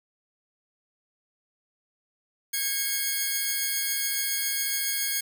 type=tone pair together; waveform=5% pulse; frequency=1634.7 / 2182 Hz; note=G#6 / C#7; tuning=-28 / -28 cents; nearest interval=perfect fourth; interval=500 cents; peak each=-18 dBFS; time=2.53-5.21 s; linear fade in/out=10 ms; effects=none